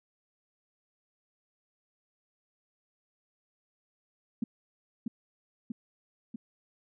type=tone with echo; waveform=sine; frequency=229.9 Hz; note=A#3; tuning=24 cents flat; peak=-26 dBFS; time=4.42-4.44 s; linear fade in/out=5 ms; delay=640 ms; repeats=3; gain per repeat=-3 dB; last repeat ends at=6.36 s; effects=none